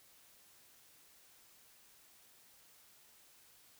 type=silence; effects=white hiss -64 dBFS RMS until 3.79 s